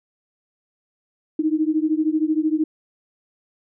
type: beating tone pair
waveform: sine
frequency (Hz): 306.6 / 319.6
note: D#4 / D#4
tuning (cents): -25 / +47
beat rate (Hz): 13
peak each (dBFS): -20 / -21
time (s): 1.39-2.64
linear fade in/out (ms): 5
effects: none